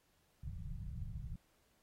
pink low-pass noise, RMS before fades -44 dBFS, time 0.43-1.36 s, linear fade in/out 5 ms, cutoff 180 Hz, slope 96 dB/octave, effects pink hiss -75 dBFS RMS until 1.82 s + AAC 48 kbps

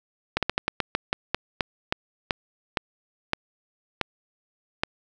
slowing click train, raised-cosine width 0.3 ms, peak -6 dBFS, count 16, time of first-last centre 0.37-4.835 s, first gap 57 ms, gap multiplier 1.21, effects none

